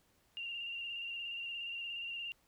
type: tone with vibrato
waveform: sine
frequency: 2783 Hz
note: F7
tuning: 7 cents flat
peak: -39 dBFS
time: 0.37-2.32 s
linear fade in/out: 0 ms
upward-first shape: square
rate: 17 Hz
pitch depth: 25 cents each way
effects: pink hiss -72 dBFS RMS until 2.47 s